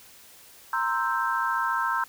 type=chord; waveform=sine; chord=C dominant seventh; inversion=third; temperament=equal; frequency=932.3 / 1046.5 / 1318.5 / 1568 Hz; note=Bb5 / C6 / E6 / G6; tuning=0 / 0 / 0 / 0 cents; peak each=-29 dBFS; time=0.73-2.04 s; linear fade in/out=2 ms; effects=white hiss -51 dBFS RMS until 2.08 s